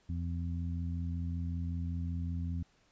harmonic tone, 85.3 Hz, F2, 40 cents flat, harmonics 1 / 2 / 3, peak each -34 / -40 / -44 dBFS, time 0.09-2.63 s, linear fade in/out 5 ms, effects pink hiss -69 dBFS RMS until 2.91 s + resampled to 16000 Hz

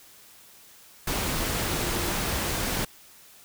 sine tone in noise, 349.2 Hz, F4, in tune, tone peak -37 dBFS, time 1.68-2.13 s, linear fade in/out 5 ms, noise pink, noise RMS -28 dBFS, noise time 1.07-2.85 s, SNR -12 dB, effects white hiss -52 dBFS RMS until 3.44 s

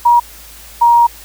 sine tone pair in turn, 953 / 943.7 Hz, A#5 / A#5, +38 / +21 cents, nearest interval unison, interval 17 cents, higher first, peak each -5 dBFS, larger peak neither, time 0.05-0.2 / 0.81-1.07 s, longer second, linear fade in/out 10 ms, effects added 54 Hz sine -40 dBFS peak until 1.24 s + white hiss -37 dBFS RMS until 1.24 s

